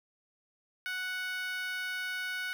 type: tone with high-pass filter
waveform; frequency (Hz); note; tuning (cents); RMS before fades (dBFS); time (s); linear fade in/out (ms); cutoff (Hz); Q
10% pulse; 740; F#5; 0; -36; 0.86-2.53; 0; 1600; 4.7
effects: 11-bit